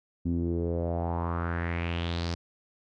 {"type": "tone with low-pass filter sweep", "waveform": "sawtooth", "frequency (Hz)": 85, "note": "F2", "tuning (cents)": -46, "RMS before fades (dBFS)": -30, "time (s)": [0.25, 2.35], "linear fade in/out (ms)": 10, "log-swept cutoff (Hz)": [240, 5200], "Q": 4, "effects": []}